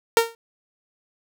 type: tone with exponential decay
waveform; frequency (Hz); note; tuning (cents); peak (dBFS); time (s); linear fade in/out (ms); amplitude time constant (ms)
sawtooth; 459.7; A#4; -24; -6; 0.17-0.35; 1; 38
effects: none